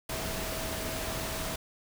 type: tone in noise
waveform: sine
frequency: 647 Hz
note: E5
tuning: 32 cents flat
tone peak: -41 dBFS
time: 0.09-1.56 s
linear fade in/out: 5 ms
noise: pink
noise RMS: -35 dBFS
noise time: 0.09-1.56 s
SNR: -9 dB
effects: none